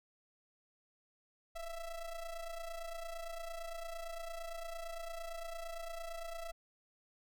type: ring-modulated tone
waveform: square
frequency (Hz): 329.6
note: E4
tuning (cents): 0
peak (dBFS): -39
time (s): 1.55-6.52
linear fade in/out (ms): 10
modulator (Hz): 344
effects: none